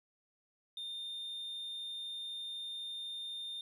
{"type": "tone", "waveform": "sine", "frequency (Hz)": 3626, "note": "A#7", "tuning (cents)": -49, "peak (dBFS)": -37, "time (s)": [0.77, 3.61], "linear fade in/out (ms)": 2, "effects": ["tanh soft clip ceiling -39 dBFS"]}